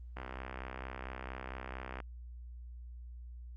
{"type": "click train", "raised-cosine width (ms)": 0.5, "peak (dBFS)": -27, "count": 119, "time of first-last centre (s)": [0.17, 2.002], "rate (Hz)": 64.4, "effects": ["added 60 Hz sine -45 dBFS peak until 3.56 s", "Opus 32 kbps"]}